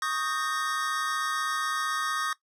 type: chord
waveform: square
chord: Eb dominant seventh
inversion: third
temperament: equal with one note detuned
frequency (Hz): 1108.7 / 1244.5 / 1568 / 1845.4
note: Db6 / Eb6 / G6 / Bb6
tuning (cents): 0 / 0 / 0 / -18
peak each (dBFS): -35 / -31 / -37 / -35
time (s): 0.02-2.33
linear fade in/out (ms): 2
effects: noise-tail reverb RT60 0.1 s tail -18 dB re dry + low-pass 11000 Hz 12 dB/octave